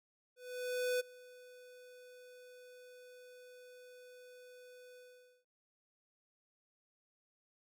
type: tone with ADSR envelope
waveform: square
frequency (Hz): 498.5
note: B4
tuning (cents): +16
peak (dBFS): -32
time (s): 0.36-5.45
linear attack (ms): 640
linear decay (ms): 16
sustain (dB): -23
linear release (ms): 480
effects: none